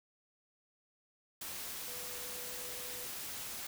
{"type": "tone in noise", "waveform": "sine", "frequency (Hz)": 493.9, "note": "B4", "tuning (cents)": 0, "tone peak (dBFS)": -52, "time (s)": [1.88, 3.06], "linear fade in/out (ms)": 5, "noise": "white", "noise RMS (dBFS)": -43, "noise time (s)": [1.41, 3.67], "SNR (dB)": -12, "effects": []}